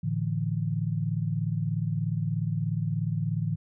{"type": "chord", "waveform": "sine", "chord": "A suspended fourth", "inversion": "none", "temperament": "equal with one note detuned", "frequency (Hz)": [110, 146.83, 166.83], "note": ["A2", "D3", "E3"], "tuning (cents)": [0, 0, 21], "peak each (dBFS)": -30, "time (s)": [0.03, 3.56], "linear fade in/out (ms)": 10, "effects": []}